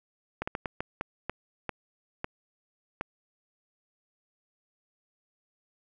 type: slowing click train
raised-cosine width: 0.5 ms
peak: -16 dBFS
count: 10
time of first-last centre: 0.42-3.011 s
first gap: 55 ms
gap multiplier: 1.39
effects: none